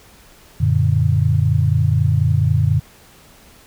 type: chord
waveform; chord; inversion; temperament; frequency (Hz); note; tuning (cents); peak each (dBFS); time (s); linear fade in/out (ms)
sine; Gb augmented; none; equal; 92.5 / 116.54 / 146.83; Gb2 / Bb2 / D3; 0 / 0 / 0; -17; 0.6-2.8; 10
effects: pink hiss -47 dBFS RMS until 3.66 s